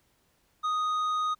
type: tone with tanh clipping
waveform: sine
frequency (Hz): 1244.5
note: D#6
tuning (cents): 0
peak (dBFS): -27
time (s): 0.63-1.35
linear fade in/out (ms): 20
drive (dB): 7
effects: pink hiss -69 dBFS RMS until 1.39 s